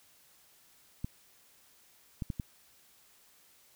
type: clicks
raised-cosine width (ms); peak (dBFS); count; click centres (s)
5; -22; 4; 1.045 / 2.222 / 2.302 / 2.398
effects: white hiss -63 dBFS RMS until 3.75 s